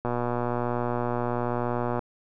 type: click train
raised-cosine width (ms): 1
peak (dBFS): -14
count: 236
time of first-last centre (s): 0.05-1.992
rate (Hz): 121
effects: none